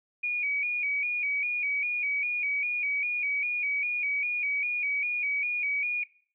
sine tone with vibrato, 2355 Hz, D7, 4 cents sharp, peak -26 dBFS, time 0.23-6.04 s, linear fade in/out 10 ms, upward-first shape square, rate 2.5 Hz, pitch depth 63 cents each way, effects noise-tail reverb RT60 0.5 s tail -20 dB re dry

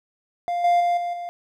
triangle tone with level steps, 699 Hz, F5, 1 cent sharp, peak -20 / -13 / -16 / -22 / -27 dBFS, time 0.48-1.29 s, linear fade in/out 0 ms, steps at 0.64 / 0.8 / 0.97 / 1.13 s, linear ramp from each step 5 ms, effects none

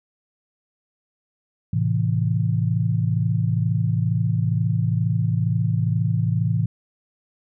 sine chord, A minor, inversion none, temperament equal with one note detuned, 110 / 132.18 / 164.81 Hz, A2 / C3 / E3, 0 / +18 / 0 cents, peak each -21 / -24 / -23 dBFS, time 1.73-6.66 s, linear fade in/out 5 ms, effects none

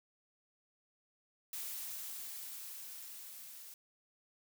blue noise with level ramp, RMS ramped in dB -42 to -52 dBFS, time 1.53-3.74 s, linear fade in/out 2 ms, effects none

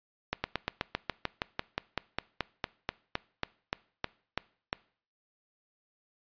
slowing click train, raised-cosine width 0.3 ms, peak -13 dBFS, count 22, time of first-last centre 0.33-4.729 s, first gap 110 ms, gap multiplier 1.06, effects noise-tail reverb RT60 0.5 s tail -22 dB re dry + resampled to 11025 Hz

